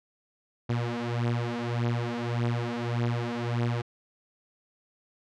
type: beating tone pair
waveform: sawtooth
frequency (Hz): 118.1 / 119.8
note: A#2 / A#2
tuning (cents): +23 / +48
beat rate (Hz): 1.7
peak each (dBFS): -26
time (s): 0.69-3.82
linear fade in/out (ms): 10
effects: low-pass 4000 Hz 12 dB/octave